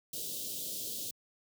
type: band-stop noise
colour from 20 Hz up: white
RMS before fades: -39 dBFS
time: 0.13-1.11 s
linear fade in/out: 5 ms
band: 590 to 3100 Hz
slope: 48 dB/octave
effects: high-pass 100 Hz 12 dB/octave